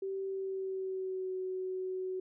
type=tone with pitch glide; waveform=sine; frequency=386.9 to 372.9 Hz; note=G4 to F#4; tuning=-23 to +14 cents; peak=-34 dBFS; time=0.02-2.2 s; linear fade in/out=5 ms; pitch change=-63 cents; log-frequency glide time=0.26-1.34 s; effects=none